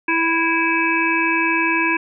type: harmonic tone with a mistuned harmonic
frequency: 329.6 Hz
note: E4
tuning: in tune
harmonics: 1 / 3 / 5 / 7 / 8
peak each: -22 / -22 / -22 / -22 / -22 dBFS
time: 0.08-1.97 s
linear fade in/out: 5 ms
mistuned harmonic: 8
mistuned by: -32 cents
effects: none